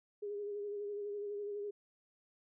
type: tone with vibrato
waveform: sine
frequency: 410 Hz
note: G#4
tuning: 22 cents flat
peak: -38 dBFS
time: 0.22-1.71 s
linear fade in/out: 10 ms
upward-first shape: sine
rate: 12 Hz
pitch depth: 31 cents each way
effects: none